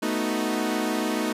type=chord; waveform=sawtooth; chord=B dominant seventh; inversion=third; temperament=equal; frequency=220 / 246.9 / 311.1 / 370 Hz; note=A3 / B3 / D#4 / F#4; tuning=0 / 0 / 0 / 0 cents; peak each=-25 / -26 / -24 / -29 dBFS; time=0.02-1.33 s; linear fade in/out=10 ms; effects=resampled to 32000 Hz